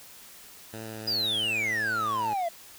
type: tone with vibrato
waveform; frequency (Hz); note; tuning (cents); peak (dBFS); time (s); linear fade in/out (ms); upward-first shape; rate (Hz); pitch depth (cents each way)
10% pulse; 110; A2; 0; -29; 0.73-2.34; 5; triangle; 2.7; 21
type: exponential sweep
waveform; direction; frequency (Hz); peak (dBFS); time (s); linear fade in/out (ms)
triangle; down; 5010 to 655; -24; 1.07-2.49; 10
effects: white hiss -49 dBFS RMS until 2.78 s